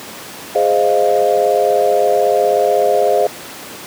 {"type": "chord", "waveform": "sine", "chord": "F minor seventh", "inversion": "first", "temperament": "equal", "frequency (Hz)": [415.3, 523.3, 622.3, 698.5], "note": ["Ab4", "C5", "Eb5", "F5"], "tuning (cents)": [0, 0, 0, 0], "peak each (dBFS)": -16, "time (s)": [0.55, 3.27], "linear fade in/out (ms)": 5, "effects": ["pink hiss -31 dBFS RMS until 3.86 s", "high-pass 200 Hz 12 dB/octave"]}